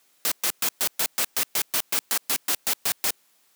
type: noise bursts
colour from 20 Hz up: white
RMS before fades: -23 dBFS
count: 16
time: 0.25-3.106 s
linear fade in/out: 0 ms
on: 66 ms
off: 120 ms
effects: white hiss -63 dBFS RMS until 3.55 s + high-pass 200 Hz 12 dB/octave